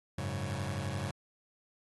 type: chord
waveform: sawtooth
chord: F# suspended second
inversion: none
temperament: just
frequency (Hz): 92.5 / 104.06 / 138.75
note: F#2 / G#2 / C#3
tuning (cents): 0 / +4 / +2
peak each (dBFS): -34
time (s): 0.18-1.11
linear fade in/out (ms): 5
effects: AAC 32 kbps

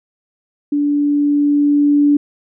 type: tone with level ramp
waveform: sine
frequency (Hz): 290.1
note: D4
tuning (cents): -21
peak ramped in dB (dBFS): -13 to -8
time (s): 0.72-2.17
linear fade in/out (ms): 5
effects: none

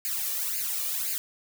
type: noise with flanger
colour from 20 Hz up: blue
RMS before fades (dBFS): -30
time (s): 0.05-1.18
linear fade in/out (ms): 0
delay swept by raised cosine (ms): 0.43 to 1.73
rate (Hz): 1.9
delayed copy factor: +0.85
effects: none

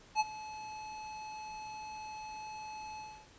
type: tone with ADSR envelope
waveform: square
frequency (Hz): 860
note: A5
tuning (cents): -40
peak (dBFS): -25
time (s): 0.15-3.28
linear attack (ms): 51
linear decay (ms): 30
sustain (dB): -18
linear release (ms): 300
effects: pink hiss -59 dBFS RMS until 3.38 s + resampled to 16000 Hz

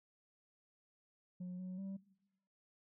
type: tone with pitch steps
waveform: sine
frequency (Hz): 180.6 / 184.4 / 193.9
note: F#3 / F#3 / G3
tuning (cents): -42 / -6 / -19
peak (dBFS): -39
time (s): 1.4-1.97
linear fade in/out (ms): 10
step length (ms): 190
effects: noise-tail reverb RT60 1.0 s tail -22 dB re dry + tanh soft clip ceiling -41 dBFS

